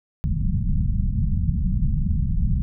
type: low-pass noise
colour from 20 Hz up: pink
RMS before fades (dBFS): -21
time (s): 0.24-2.62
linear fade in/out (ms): 0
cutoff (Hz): 200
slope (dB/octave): 48
effects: none